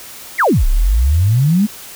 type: exponential two-way sweep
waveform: sine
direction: down then up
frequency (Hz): 2349 to 30.87 to 221.2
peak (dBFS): -9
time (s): 0.38-1.67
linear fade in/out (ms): 20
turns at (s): 0.66
effects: white hiss -34 dBFS RMS until 1.95 s